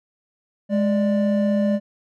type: tone pair together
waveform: triangle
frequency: 208.2 / 589 Hz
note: G#3 / D5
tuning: +5 / +5 cents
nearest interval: octave + tritone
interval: 1800 cents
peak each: -16 / -21 dBFS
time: 0.69-1.8 s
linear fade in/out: 50 ms
effects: none